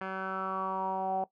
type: tone with low-pass filter sweep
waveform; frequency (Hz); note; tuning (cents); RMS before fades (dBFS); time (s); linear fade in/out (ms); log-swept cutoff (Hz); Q
10% pulse; 190; F#3; +46; -33; 0.01-1.24; 2; 1800 to 720; 6.2
effects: noise-tail reverb RT60 0.1 s tail -17 dB re dry